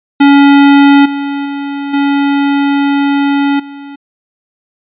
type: tone with level steps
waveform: square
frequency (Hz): 281.7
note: C#4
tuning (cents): +28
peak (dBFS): -3 / -15 / -17 / -9 / -26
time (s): 0.2-3.96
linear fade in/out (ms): 10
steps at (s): 1.05 / 1.45 / 1.93 / 3.59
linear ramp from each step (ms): 10
effects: resampled to 8000 Hz